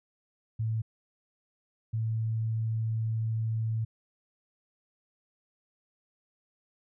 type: tone pair in turn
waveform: sine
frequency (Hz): 111.3 / 111.72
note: A2 / A2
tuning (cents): +20 / +27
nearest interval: unison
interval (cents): 7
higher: second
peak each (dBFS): -27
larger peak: neither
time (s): 0.59-0.82 / 1.93-3.85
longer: second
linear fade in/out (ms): 10
effects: none